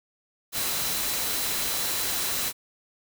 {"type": "tone in noise", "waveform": "sine", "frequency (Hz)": 4018, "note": "B7", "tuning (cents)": 29, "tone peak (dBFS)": -37, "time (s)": [0.52, 2.53], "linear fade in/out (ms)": 50, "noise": "white", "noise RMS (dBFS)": -28, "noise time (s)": [0.52, 2.53], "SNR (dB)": -12, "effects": []}